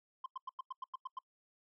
sine tone bursts, 1045 Hz, C6, 2 cents flat, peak -36 dBFS, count 9, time 0.24-1.189 s, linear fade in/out 5 ms, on 21 ms, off 95 ms, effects noise-tail reverb RT60 0.1 s tail -26 dB re dry + tanh soft clip ceiling -38 dBFS

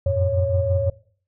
sine tone cluster, 87.3 / 93.2 / 111.6 / 553 Hz, F2 / F#2 / A2 / C#5, 0 / +13 / +25 / -4 cents, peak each -22 / -23 / -28 / -21 dBFS, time 0.06-0.9 s, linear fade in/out 5 ms, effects noise-tail reverb RT60 0.5 s tail -20 dB re dry + tanh soft clip ceiling -8 dBFS

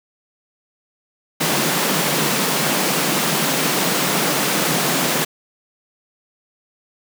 pink high-pass noise, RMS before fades -19 dBFS, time 1.4-5.25 s, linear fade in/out 10 ms, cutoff 140 Hz, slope 96 dB/octave, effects none

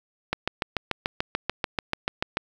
click train, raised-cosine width 0.3 ms, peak -8 dBFS, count 15, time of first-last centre 0.33-2.371 s, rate 6.86 Hz, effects 7-bit

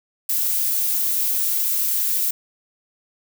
violet noise, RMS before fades -21 dBFS, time 0.29-2.31 s, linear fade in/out 5 ms, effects none

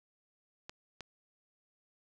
clicks, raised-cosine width 0.2 ms, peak -26 dBFS, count 2, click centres 0.695 / 1.007 s, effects none

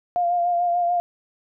sine tone with vibrato, 700 Hz, F5, 4 cents sharp, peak -18 dBFS, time 0.16-1 s, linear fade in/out 0 ms, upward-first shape sine, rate 6.8 Hz, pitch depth 28 cents each way, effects none

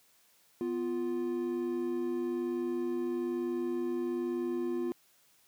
triangle tone pair together, 248.1 / 349.2 Hz, B3 / F4, +8 / 0 cents, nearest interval tritone, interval 592 cents, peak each -34 / -30 dBFS, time 0.61-4.92 s, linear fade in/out 0 ms, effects white hiss -66 dBFS RMS until 5.47 s + high-pass 100 Hz 12 dB/octave

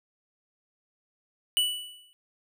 square tone with exponential decay, 2960 Hz, F#7, in tune, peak -20 dBFS, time 1.57-2.13 s, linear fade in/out 0 ms, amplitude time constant 120 ms, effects none

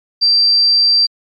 sine tone, 4699 Hz, D8, in tune, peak -8 dBFS, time 0.21-1.07 s, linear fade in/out 20 ms, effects MP3 48 kbps

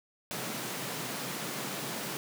pink high-pass noise, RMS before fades -37 dBFS, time 0.31-2.17 s, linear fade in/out 0 ms, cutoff 120 Hz, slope 96 dB/octave, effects none

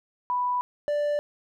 sine / triangle tone pair in turn, 987.8 / 587.3 Hz, B5 / D5, 0 / 0 cents, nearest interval major sixth, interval 900 cents, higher first, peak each -23 / -21 dBFS, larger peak second, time 0.3-0.61 / 0.88-1.19 s, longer neither, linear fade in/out 0 ms, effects none

